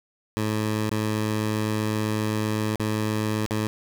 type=tone with dropouts; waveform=15% pulse; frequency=107.7 Hz; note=A2; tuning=37 cents flat; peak=-17 dBFS; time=0.37-3.67 s; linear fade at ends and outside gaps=0 ms; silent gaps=0.894-0.914 / 2.757-2.797 / 3.462-3.509 s; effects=none